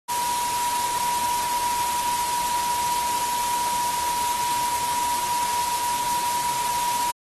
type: tone in noise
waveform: sine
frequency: 966 Hz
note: B5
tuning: 39 cents flat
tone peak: -23 dBFS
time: 0.08-7.12 s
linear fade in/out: 20 ms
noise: white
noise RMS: -29 dBFS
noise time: 0.08-7.12 s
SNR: +3 dB
effects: AAC 32 kbps